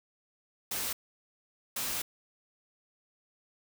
white noise bursts at uneven times, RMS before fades -34 dBFS, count 2, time 0.71-0.93 / 1.76-2.02 s, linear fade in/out 5 ms, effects none

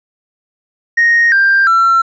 triangle tone with pitch steps, 1864.7 / 1586.2 / 1349.4 Hz, A#6 / G6 / E6, 0 / +20 / +40 cents, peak -4 dBFS, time 0.97-2.02 s, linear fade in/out 10 ms, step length 350 ms, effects tanh soft clip ceiling -3 dBFS + resampled to 16000 Hz

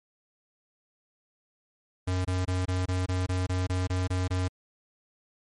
square tone bursts, 91.8 Hz, F#2, 13 cents flat, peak -26 dBFS, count 12, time 2.07-4.483 s, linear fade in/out 10 ms, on 180 ms, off 23 ms, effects MP3 48 kbps

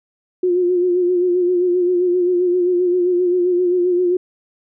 sine tone with vibrato, 357.8 Hz, F4, 42 cents sharp, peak -13 dBFS, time 0.43-4.17 s, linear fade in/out 5 ms, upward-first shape sine, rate 7.6 Hz, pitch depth 42 cents each way, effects none

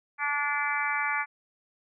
harmonic tone with a mistuned harmonic, 289.4 Hz, D4, 25 cents flat, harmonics 3 / 4 / 5 / 6 / 7 / 8, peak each -33 / -33 / -33 / -33 / -33 / -33 dBFS, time 0.18-1.26 s, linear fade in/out 50 ms, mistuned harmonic 7, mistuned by +18 cents, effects none

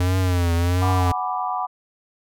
square tone with vibrato, 89 Hz, F2, 33 cents sharp, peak -18 dBFS, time 0-1.12 s, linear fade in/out 5 ms, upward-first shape triangle, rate 1.4 Hz, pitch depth 100 cents each way
sine chord, G# half-diminished seventh, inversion third, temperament equal, 740 / 830.6 / 987.8 / 1174.7 Hz, F#5 / G#5 / B5 / D6, 0 / 0 / 0 / 0 cents, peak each -26 / -31 / -27 / -28 dBFS, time 0.81-1.67 s, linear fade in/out 20 ms
effects none

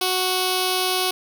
5% pulse tone with notch filter, 370 Hz, F#4, in tune, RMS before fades -22 dBFS, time 0.01-1.11 s, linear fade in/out 5 ms, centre 1800 Hz, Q 1.1, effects none

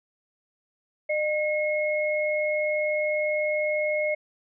sine tone pair together, 607 / 2166 Hz, D#5 / C#7, -43 / -41 cents, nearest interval octave + minor seventh, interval 2202 cents, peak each -24 / -28 dBFS, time 1.09-4.15 s, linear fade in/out 10 ms, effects none

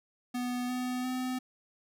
square tone with pitch steps, 246.9 / 250.8 / 254.7 Hz, B3 / B3 / C4, 0 / +27 / -46 cents, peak -32 dBFS, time 0.34-1.39 s, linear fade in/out 10 ms, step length 350 ms, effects none

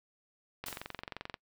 click train, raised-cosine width 0.3 ms, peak -23 dBFS, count 17, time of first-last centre 0.64-1.342 s, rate 22.8 Hz
white noise with exponential decay, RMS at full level -40 dBFS, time 0.66-1.01 s, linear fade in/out 2 ms, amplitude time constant 74 ms
effects noise-tail reverb RT60 0.1 s tail -24 dB re dry

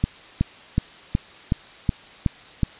click train, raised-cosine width 5 ms, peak -6 dBFS, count 8, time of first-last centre 0.04-2.633 s, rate 2.7 Hz, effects white hiss -45 dBFS RMS until 2.79 s + resampled to 8000 Hz

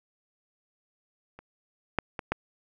clicks, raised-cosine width 0.5 ms, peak -30 / -9 / -18 / -11 dBFS, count 4, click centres 1.39 / 1.987 / 2.192 / 2.32 s, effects none

